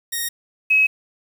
5% pulse / sine tone pair in turn, 1864.7 / 2559 Hz, A#6 / D#7, 0 / +48 cents, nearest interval perfect fourth, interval 548 cents, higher second, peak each -12 dBFS, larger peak neither, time 0.12-0.29 / 0.7-0.87 s, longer neither, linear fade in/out 10 ms, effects 7-bit

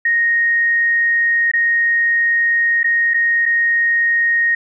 sine tone with dropouts, 1864.7 Hz, A#6, in tune, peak -12 dBFS, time 0.05-4.55 s, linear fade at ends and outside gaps 5 ms, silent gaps 1.516-1.535 / 2.832-2.842 / 3.137-3.142 / 3.456-3.46 s, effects none

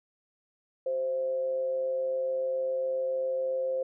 sine tone with amplitude modulation, 523.3 Hz, C5, in tune, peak -25 dBFS, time 0.86-3.83 s, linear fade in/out 5 ms, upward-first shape sine, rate 143 Hz, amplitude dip 40%, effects none

